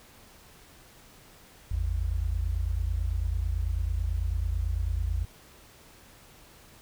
sine tone pair together, 53.34 / 82.41 Hz, G#1 / E2, +47 / 0 cents, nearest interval minor sixth, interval 753 cents, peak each -28 / -29 dBFS, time 1.71-5.25 s, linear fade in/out 5 ms, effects pink hiss -54 dBFS RMS until 6.81 s

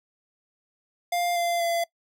square tone with pitch steps, 700 / 690 / 680 Hz, F5 / F5 / F5, +4 / -21 / -46 cents, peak -24 dBFS, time 1.12-1.84 s, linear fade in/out 5 ms, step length 240 ms, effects noise-tail reverb RT60 0.1 s tail -22 dB re dry

